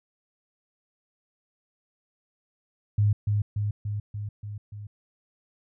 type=tone with echo; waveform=sine; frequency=103.83 Hz; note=G#2; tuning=in tune; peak=-18 dBFS; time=2.98-3.13 s; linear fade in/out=5 ms; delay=290 ms; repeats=6; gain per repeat=-3 dB; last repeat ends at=4.87 s; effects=none